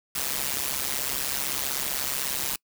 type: noise with amplitude modulation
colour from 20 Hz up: white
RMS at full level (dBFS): -25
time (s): 0.15-2.56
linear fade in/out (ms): 5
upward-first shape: sine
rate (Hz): 136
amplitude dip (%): 90
effects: noise-tail reverb RT60 0.1 s tail -26 dB re dry